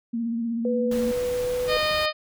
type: tone with vibrato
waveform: sine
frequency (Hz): 231.6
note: A#3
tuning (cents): -11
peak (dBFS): -24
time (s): 0.13-1.12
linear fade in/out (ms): 10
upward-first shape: triangle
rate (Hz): 16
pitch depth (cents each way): 44
type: tone with pitch glide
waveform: sine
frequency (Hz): 493.9 to 497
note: B4 to B4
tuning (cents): 0 to +11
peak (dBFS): -23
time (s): 0.65-1.77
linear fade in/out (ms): 2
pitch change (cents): +11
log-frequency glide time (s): 1.31-1.65
type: noise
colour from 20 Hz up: pink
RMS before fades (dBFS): -37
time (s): 0.91-2.06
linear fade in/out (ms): 5
type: harmonic tone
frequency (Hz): 614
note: D#5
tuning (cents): -23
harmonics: 1 / 2 / 3 / 4 / 5 / 6 / 7 / 8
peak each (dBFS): -25 / -28 / -30 / -31 / -32 / -33 / -33 / -34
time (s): 1.67-2.13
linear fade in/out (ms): 50
effects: none